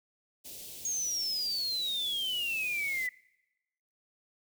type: band-stop noise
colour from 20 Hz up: white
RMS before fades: -45 dBFS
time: 0.44-3.08 s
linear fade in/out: 20 ms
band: 650 to 2800 Hz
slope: 24 dB/octave
type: exponential sweep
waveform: sine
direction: down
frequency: 6645 to 1975.5 Hz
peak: -30 dBFS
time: 0.85-3.09 s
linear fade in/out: 2 ms
effects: noise-tail reverb RT60 1.0 s tail -24 dB re dry